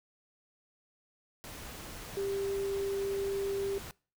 sine tone in noise, 394.7 Hz, G4, 12 cents sharp, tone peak -31 dBFS, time 2.17-3.78 s, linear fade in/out 0 ms, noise pink, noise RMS -45 dBFS, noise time 1.44-3.91 s, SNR +11 dB, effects noise-tail reverb RT60 0.4 s tail -24 dB re dry

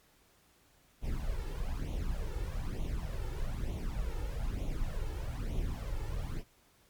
brown noise with flanger, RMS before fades -35 dBFS, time 1.01-6.44 s, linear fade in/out 50 ms, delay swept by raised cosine 0.3 to 2.3 ms, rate 1.1 Hz, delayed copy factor +0.75, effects pink hiss -66 dBFS RMS until 6.89 s + MP3 96 kbps

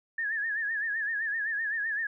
sine tone with vibrato, 1741 Hz, A6, 19 cents flat, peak -28 dBFS, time 0.18-2.07 s, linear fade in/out 5 ms, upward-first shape sine, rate 7.8 Hz, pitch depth 99 cents each way, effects none

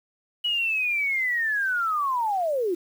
sine linear sweep, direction down, 2938 to 327.9 Hz, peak -22 dBFS, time 0.44-2.75 s, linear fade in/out 10 ms, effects 8-bit

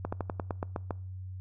slowing click train, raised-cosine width 1 ms, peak -18 dBFS, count 9, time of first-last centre 0.05-0.908 s, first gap 75 ms, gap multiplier 1.1, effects noise-tail reverb RT60 0.5 s tail -24 dB re dry + added 93 Hz sine -38 dBFS peak until 1.4 s

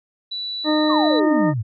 sine tone, 3951 Hz, B7, in tune, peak -25 dBFS, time 0.31-1.2 s, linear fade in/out 10 ms
harmonic tone, 305.7 Hz, D#4, 30 cents flat, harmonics 1 / 2 / 3 / 4 / 6, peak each -17 / -22 / -27 / -29 / -30 dBFS, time 0.64-1.54 s, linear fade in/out 50 ms
sine exponential sweep, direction down, 1244.5 to 100.1 Hz, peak -20 dBFS, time 0.88-1.63 s, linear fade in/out 20 ms
effects none

